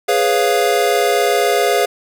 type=chord; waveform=square; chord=C# dominant seventh; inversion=second; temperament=equal with one note detuned; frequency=413.6 / 493.9 / 554.4 / 698.5 Hz; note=G#4 / B4 / C#5 / E#5; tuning=-7 / 0 / 0 / 0 cents; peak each=-18 / -20 / -21 / -18 dBFS; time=0.08-1.86 s; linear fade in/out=10 ms; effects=none